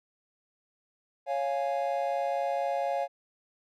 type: chord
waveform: triangle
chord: Db major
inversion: none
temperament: equal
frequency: 554.4 / 698.5 / 830.6 Hz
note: Db5 / F5 / Ab5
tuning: 0 / 0 / 0 cents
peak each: -29 / -29 / -32 dBFS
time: 1.26-3.08 s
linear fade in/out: 50 ms
effects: none